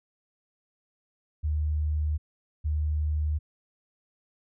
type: tone pair in turn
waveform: sine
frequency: 76 / 76 Hz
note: D#2 / D#2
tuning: -40 / -40 cents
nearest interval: unison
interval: 0 cents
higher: neither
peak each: -24 dBFS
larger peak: neither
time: 1.43-2.18 / 2.64-3.39 s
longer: neither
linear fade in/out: 20 ms
effects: none